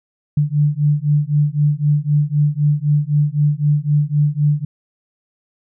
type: beating tone pair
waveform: sine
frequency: 145.7 / 149.6 Hz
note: D3 / D3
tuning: -13 / +32 cents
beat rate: 3.9 Hz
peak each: -16 dBFS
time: 0.37-4.65 s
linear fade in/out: 5 ms
effects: none